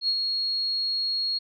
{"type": "tone with ADSR envelope", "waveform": "sine", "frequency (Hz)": 4300, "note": "C8", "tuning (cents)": 47, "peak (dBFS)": -20, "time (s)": [0.01, 1.39], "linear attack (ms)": 72, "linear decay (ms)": 62, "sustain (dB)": -4, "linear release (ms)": 16, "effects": []}